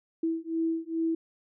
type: beating tone pair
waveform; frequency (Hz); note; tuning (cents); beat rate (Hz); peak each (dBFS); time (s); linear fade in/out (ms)
sine; 326 / 328.4; E4 / E4; -19 / -6; 2.4; -30 / -30; 0.23-1.15; 5
effects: none